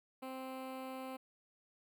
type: tone with notch filter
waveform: 15% pulse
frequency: 261.6 Hz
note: C4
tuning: in tune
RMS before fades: -45 dBFS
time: 0.22-1.17 s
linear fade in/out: 10 ms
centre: 6000 Hz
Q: 0.69
effects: none